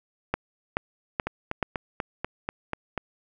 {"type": "two click trains", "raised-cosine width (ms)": 0.5, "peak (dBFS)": [-13, -9], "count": [8, 4], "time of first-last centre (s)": [[1.27, 2.977], [0.34, 1.628]], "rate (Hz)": [4.1, 2.33], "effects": []}